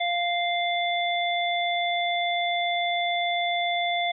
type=harmonic tone; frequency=697 Hz; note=F5; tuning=4 cents flat; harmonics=1 / 3 / 5; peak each=-25 / -29 / -30 dBFS; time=0-4.12 s; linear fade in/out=10 ms; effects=none